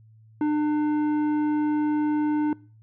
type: tone with tanh clipping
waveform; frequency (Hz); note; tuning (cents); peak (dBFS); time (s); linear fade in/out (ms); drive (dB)
triangle; 300; D4; +37; -22; 0.41-2.53; 2; 14
effects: noise-tail reverb RT60 0.4 s tail -23 dB re dry + added 110 Hz sine -50 dBFS peak until 2.82 s